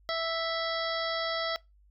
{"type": "harmonic tone", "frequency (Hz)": 659.3, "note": "E5", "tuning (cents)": 0, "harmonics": [1, 2, 3, 5, 6, 7, 8], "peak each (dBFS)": [-32, -35, -37, -39, -40, -40, -41], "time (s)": [0.09, 1.56], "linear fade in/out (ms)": 0, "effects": ["noise-tail reverb RT60 0.2 s tail -22 dB re dry", "added 50 Hz sine -58 dBFS peak until 1.9 s"]}